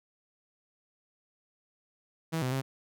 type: tone with pitch steps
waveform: sawtooth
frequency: 162.5 / 128.2 / 133.7 Hz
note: E3 / C3 / C3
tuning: -24 / -35 / +38 cents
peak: -25 dBFS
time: 2.32-2.62 s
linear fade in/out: 20 ms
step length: 100 ms
effects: none